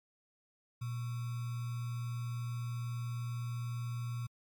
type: tone with sample-and-hold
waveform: sine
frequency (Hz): 119.4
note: A#2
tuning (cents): +42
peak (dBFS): -35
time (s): 0.81-4.27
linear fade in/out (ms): 10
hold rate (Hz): 1225
effects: MP3 96 kbps